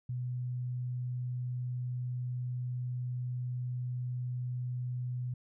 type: tone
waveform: sine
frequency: 124.4 Hz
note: B2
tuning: 13 cents sharp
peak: -33 dBFS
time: 0.09-5.34 s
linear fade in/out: 5 ms
effects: none